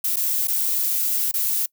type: noise with dropouts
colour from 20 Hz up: violet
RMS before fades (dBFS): -22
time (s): 0.04-1.66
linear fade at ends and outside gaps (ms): 5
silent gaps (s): 0.16-0.167 / 0.473-0.481 / 1.314-1.339
effects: noise-tail reverb RT60 0.1 s tail -24 dB re dry